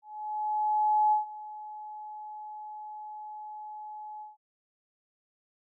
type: tone with ADSR envelope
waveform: sine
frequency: 850 Hz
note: G#5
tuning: 40 cents sharp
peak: -20 dBFS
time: 0.02-4.37 s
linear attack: 1100 ms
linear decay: 130 ms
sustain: -19 dB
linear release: 160 ms
effects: none